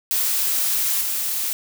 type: noise with level steps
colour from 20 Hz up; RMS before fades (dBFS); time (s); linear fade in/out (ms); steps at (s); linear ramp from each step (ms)
blue; -21 / -24; 0.11-1.53; 0; 1.01; 5
effects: none